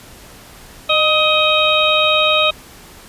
harmonic tone with a mistuned harmonic, 629 Hz, D#5, 19 cents sharp, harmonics 1 / 2 / 4 / 5 / 6, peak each -17 / -18 / -17 / -21 / -17 dBFS, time 0.89-2.51 s, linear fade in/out 10 ms, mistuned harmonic 1, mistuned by -42 cents, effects pink hiss -40 dBFS RMS until 3.08 s + resampled to 32000 Hz

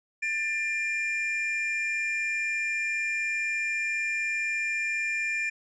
triangle tone pair together, 1778 / 2393 Hz, A6 / D7, +18 / +32 cents, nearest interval perfect fourth, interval 514 cents, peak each -31 / -26 dBFS, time 0.22-5.5 s, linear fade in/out 10 ms, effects resampled to 24000 Hz

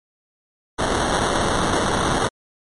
white noise with sample-and-hold, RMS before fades -20 dBFS, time 0.78-2.29 s, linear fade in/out 20 ms, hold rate 2450 Hz, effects MP3 48 kbps

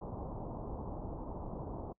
pink low-pass noise, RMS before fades -42 dBFS, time 0.01-1.93 s, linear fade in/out 10 ms, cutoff 1000 Hz, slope 48 dB/octave, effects noise-tail reverb RT60 0.1 s tail -25 dB re dry

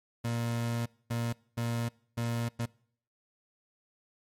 30% pulse tone bursts at uneven times, 117.4 Hz, A#2, 13 cents sharp, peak -27 dBFS, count 5, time 0.24-0.86 / 1.1-1.33 / 1.57-1.89 / 2.17-2.49 / 2.59-2.66 s, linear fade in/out 10 ms, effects noise-tail reverb RT60 0.6 s tail -24 dB re dry + MP3 64 kbps

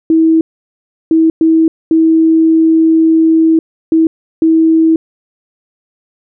sine tone bursts at uneven times, 323 Hz, E4, 35 cents flat, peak -5 dBFS, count 6, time 0.1-0.41 / 1.11-1.3 / 1.41-1.68 / 1.91-3.59 / 3.92-4.07 / 4.42-4.96 s, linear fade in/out 2 ms, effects none

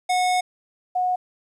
square / sine tone pair in turn, 730 / 730 Hz, F#5 / F#5, -24 / -24 cents, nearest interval unison, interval 0 cents, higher neither, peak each -19 dBFS, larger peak neither, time 0.09-0.41 / 0.95-1.16 s, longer first, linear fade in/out 10 ms, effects resampled to 24000 Hz + 10-bit

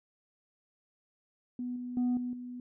sine tone with level steps, 246.9 Hz, B3, in tune, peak -33 / -36 / -24 / -32 / -39 dBFS, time 1.59-2.6 s, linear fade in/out 2 ms, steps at 1.76 / 1.97 / 2.17 / 2.33 s, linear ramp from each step 2 ms, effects tanh soft clip ceiling -25 dBFS

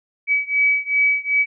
sine beating tone pair, 2280 / 2282.6 Hz, C#7 / D7, +48 / -50 cents, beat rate 2.6 Hz, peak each -18 / -19 dBFS, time 0.27-1.46 s, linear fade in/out 50 ms, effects none

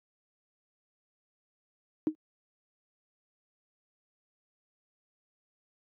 sine tone with exponential decay, 311.1 Hz, D#4, in tune, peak -19 dBFS, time 2.07-2.15 s, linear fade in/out 0 ms, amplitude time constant 17 ms, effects tanh soft clip ceiling -15 dBFS + high-pass 150 Hz 12 dB/octave

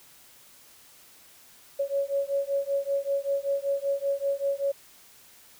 sine beating tone pair, 554.4 / 559.6 Hz, C#5 / C#5, 0 / +16 cents, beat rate 5.2 Hz, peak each -28 dBFS, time 1.79-4.72 s, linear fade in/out 10 ms, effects white hiss -54 dBFS RMS until 5.59 s

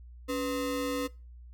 square ring-modulated tone, 388 Hz, G4, 18 cents flat, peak -27 dBFS, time 0.28-1.08 s, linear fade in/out 20 ms, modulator 108 Hz, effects noise-tail reverb RT60 0.3 s tail -21 dB re dry + added 60 Hz sine -46 dBFS peak until 1.53 s

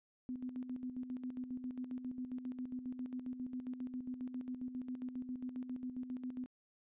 sine tone with tremolo, 252.4 Hz, B3, 38 cents sharp, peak -38 dBFS, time 0.29-6.46 s, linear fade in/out 0 ms, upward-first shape square, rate 7.4 Hz, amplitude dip 60%, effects resampled to 8000 Hz

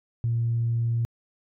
sine tone, 116.54 Hz, A#2, in tune, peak -21 dBFS, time 0.24-1.05 s, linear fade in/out 0 ms, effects tanh soft clip ceiling -17 dBFS

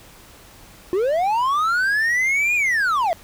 triangle linear two-way sweep, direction up then down, 346.4 to 2476 to 628 Hz, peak -15 dBFS, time 0.93-3.13 s, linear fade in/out 0 ms, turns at 2.55 s, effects pink hiss -46 dBFS RMS until 3.23 s

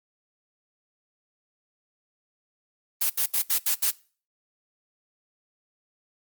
blue noise bursts, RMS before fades -23 dBFS, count 6, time 3.01-3.91 s, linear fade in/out 10 ms, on 90 ms, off 72 ms, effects noise-tail reverb RT60 0.4 s tail -22 dB re dry + Opus 24 kbps

